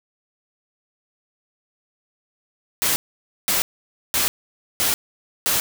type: noise bursts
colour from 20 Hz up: white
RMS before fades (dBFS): -20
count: 5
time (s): 2.82-5.6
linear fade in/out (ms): 0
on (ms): 140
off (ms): 520
effects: none